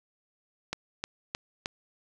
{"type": "click train", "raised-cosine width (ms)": 0.2, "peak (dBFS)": -14, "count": 4, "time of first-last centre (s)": [0.73, 1.659], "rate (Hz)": 3.23, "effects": []}